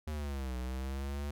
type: linear two-way sweep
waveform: square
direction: down then up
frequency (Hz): 77.78 to 62.1 to 72.8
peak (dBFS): -36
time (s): 0.07-1.31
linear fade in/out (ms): 5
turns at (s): 0.57
effects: none